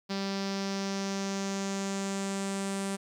sawtooth tone with low-pass filter sweep, 196 Hz, G3, in tune, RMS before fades -33 dBFS, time 0.09-2.97 s, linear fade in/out 20 ms, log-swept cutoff 4800 to 8900 Hz, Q 3.3, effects 10-bit

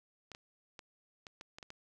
clicks, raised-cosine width 0.2 ms, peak -30 dBFS, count 8, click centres 0.317 / 0.349 / 0.792 / 1.268 / 1.411 / 1.585 / 1.628 / 1.704 s, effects none

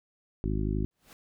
harmonic tone, 51.91 Hz, G#1, in tune, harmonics 1 / 2 / 3 / 4 / 5 / 6 / 7, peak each -30 / -33 / -35 / -36 / -37 / -38 / -38 dBFS, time 0.44-0.85 s, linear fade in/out 0 ms
pink noise with exponential growth, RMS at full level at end -49 dBFS, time 0.91-1.13 s, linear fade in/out 1 ms, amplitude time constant 46 ms
effects none

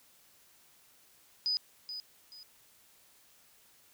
sine tone with echo, 4978 Hz, D#8, in tune, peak -28 dBFS, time 1.46-1.57 s, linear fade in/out 0 ms, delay 430 ms, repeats 2, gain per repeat -10 dB, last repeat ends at 2.43 s, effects white hiss -63 dBFS RMS until 3.93 s

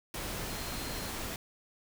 sine tone in noise, 4186 Hz, C8, in tune, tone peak -48 dBFS, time 0.5-1.1 s, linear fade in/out 2 ms, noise pink, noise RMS -38 dBFS, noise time 0.14-1.36 s, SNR -13 dB, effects none

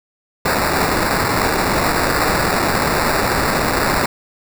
violet noise with sample-and-hold, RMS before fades -17 dBFS, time 0.45-4.06 s, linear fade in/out 5 ms, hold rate 3150 Hz, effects none

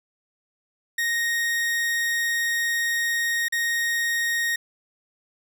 40% pulse tone with dropouts, 1864.7 Hz, A#6, in tune, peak -21 dBFS, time 0.98-4.56 s, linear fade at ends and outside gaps 5 ms, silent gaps 3.484-3.523 s, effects none

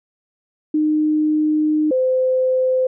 sine tone pair in turn, 306.2 / 515 Hz, D#4 / C5, -28 / -28 cents, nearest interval major sixth, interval 900 cents, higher second, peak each -14 / -14 dBFS, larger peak neither, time 0.74-1.91 / 1.91-2.87 s, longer first, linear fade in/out 5 ms, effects none

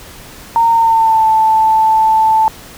sine tone with pitch glide, 920 to 880 Hz, A#5 to A5, -23 to 0 cents, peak -7 dBFS, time 0.56-2.48 s, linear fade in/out 0 ms, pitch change -77 cents, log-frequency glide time 0.71-1.26 s, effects pink hiss -35 dBFS RMS until 2.77 s

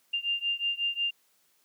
sine beating tone pair, 2794 / 2799.5 Hz, F7 / F7, 0 / +4 cents, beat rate 5.5 Hz, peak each -30 / -31 dBFS, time 0.13-1.11 s, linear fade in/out 10 ms, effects white hiss -68 dBFS RMS until 1.64 s + high-pass 150 Hz 12 dB/octave

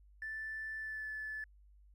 triangle tone with pitch glide, 1760 to 1736.8 Hz, A6 to A6, 0 to -23 cents, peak -36 dBFS, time 0.22-1.44 s, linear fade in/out 2 ms, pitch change -23 cents, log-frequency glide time 0.79-1.09 s, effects tanh soft clip ceiling -37 dBFS + added 50 Hz sine -59 dBFS peak until 1.94 s

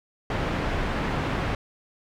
pink low-pass noise, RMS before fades -27 dBFS, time 0.3-1.55 s, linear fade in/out 2 ms, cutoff 2200 Hz, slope 12 dB/octave, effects none

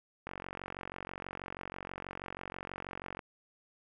click train, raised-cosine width 0.5 ms, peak -25 dBFS, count 136, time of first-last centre 0.27-3.192 s, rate 46.2 Hz, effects none

